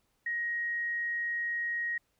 sine tone, 1884 Hz, A#6, 18 cents sharp, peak -30 dBFS, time 0.26-1.98 s, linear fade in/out 5 ms, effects pink hiss -75 dBFS RMS until 2.19 s

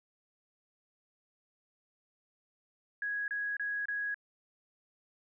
sine tone bursts, 1661.2 Hz, G#6, in tune, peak -32 dBFS, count 4, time 3.02-4.144 s, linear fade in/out 2 ms, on 260 ms, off 28 ms, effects none

